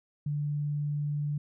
sine tone, 146.83 Hz, D3, in tune, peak -28 dBFS, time 0.26-1.38 s, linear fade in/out 5 ms, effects none

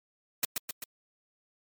white noise with echo, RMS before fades -27 dBFS, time 0.43-0.45 s, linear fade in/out 2 ms, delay 130 ms, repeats 3, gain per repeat -4 dB, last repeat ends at 0.84 s, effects MP3 96 kbps

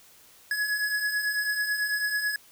square beating tone pair, 1679 / 1688.1 Hz, G#6 / G#6, +18 / +28 cents, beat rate 9.1 Hz, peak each -34 / -27 dBFS, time 0.51-2.36 s, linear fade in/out 2 ms, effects white hiss -55 dBFS RMS until 2.51 s

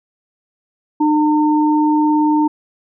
sine tone pair together, 303.2 / 908.6 Hz, D#4 / A#5, -45 / -45 cents, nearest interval octave + perfect fifth, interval 1900 cents, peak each -12 / -17 dBFS, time 1-2.48 s, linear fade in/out 10 ms, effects none

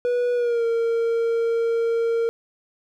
triangle tone with pitch glide, 487.8 to 461.2 Hz, B4 to A#4, -21 to -19 cents, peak -17 dBFS, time 0.05-2.29 s, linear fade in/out 0 ms, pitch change -98 cents, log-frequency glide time 0.34-0.65 s, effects none

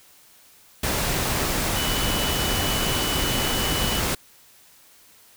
sine tone in noise, 2970 Hz, F#7, 6 cents sharp, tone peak -29 dBFS, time 1.76-4 s, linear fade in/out 5 ms, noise pink, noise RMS -24 dBFS, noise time 0.83-4.15 s, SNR -8 dB, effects white hiss -53 dBFS RMS until 5.36 s

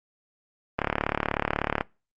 click train, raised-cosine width 0.5 ms, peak -8 dBFS, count 38, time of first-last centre 0.79-1.809 s, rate 36.3 Hz, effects noise-tail reverb RT60 0.3 s tail -24 dB re dry + Opus 32 kbps

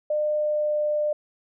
sine tone with pitch glide, 603 to 599.2 Hz, D5 to D5, +46 to +35 cents, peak -21 dBFS, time 0.1-1.13 s, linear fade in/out 5 ms, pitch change -11 cents, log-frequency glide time 0.34-0.88 s, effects none

